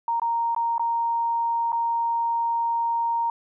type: tone with dropouts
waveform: sine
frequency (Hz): 930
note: A#5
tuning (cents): -4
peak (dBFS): -21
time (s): 0.08-3.3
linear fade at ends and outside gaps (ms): 2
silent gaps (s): 0.198-0.218 / 0.548-0.563 / 0.781-0.795 / 1.72-1.728
effects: none